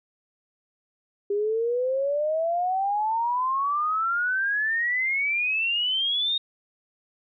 sine exponential sweep, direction up, 399.9 to 3729 Hz, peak -22 dBFS, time 1.3-6.38 s, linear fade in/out 5 ms, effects none

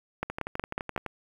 two click trains, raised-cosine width 0.5 ms, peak -14 / -18 dBFS, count 5 / 10, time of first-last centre 0.23-0.963 / 0.3-1.063 s, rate 5.46 / 11.8 Hz, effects 8-bit

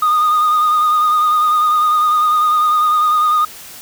sine tone with vibrato, 1231 Hz, D#6, 19 cents flat, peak -8 dBFS, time 0.02-3.45 s, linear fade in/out 5 ms, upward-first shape triangle, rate 10 Hz, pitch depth 40 cents each way, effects tanh soft clip ceiling -9 dBFS + white hiss -35 dBFS RMS until 3.81 s

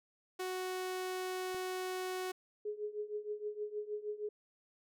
sawtooth tone, 370 Hz, F#4, in tune, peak -33 dBFS, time 0.39-2.32 s, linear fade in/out 10 ms
click, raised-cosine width 2 ms, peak -38 dBFS, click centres 1.546 s
sine tone with tremolo, 420 Hz, G#4, 19 cents sharp, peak -34 dBFS, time 2.65-4.29 s, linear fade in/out 5 ms, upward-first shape triangle, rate 6.4 Hz, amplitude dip 90%
effects none

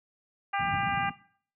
harmonic tone, 398.4 Hz, G4, 28 cents sharp, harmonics 2 / 3 / 4 / 5 / 6 / 7, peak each -29 / -33 / -35 / -37 / -39 / -40 dBFS, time 0.53-1.1 s, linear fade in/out 10 ms
white low-pass noise, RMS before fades -37 dBFS, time 0.59-1.11 s, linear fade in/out 2 ms, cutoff 210 Hz, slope 24 dB/octave
effects noise-tail reverb RT60 0.5 s tail -17 dB re dry + high-pass 80 Hz 12 dB/octave

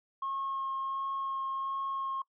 sine tone with vibrato, 1081 Hz, C#6, 44 cents flat, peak -31 dBFS, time 0.22-2.22 s, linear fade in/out 5 ms, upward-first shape sine, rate 1.4 Hz, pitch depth 9 cents each way, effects noise-tail reverb RT60 0.1 s tail -22 dB re dry + tanh soft clip ceiling -28 dBFS

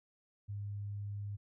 sine tone, 101.9 Hz, G#2, 32 cents flat, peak -38 dBFS, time 0.48-1.37 s, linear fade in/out 20 ms, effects none

